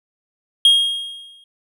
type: tone with exponential decay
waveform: triangle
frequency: 3254 Hz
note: G#7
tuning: 36 cents flat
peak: -5 dBFS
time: 0.65-1.44 s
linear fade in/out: 2 ms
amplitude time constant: 170 ms
effects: none